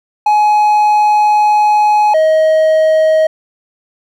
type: tone pair in turn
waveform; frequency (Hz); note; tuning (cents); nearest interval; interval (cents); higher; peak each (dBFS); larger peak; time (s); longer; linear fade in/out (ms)
triangle; 842 / 630.8; G#5 / D#5; +24 / +24; perfect fourth; 500; first; -5; neither; 0.26-2.14 / 2.14-3.27; first; 5
effects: none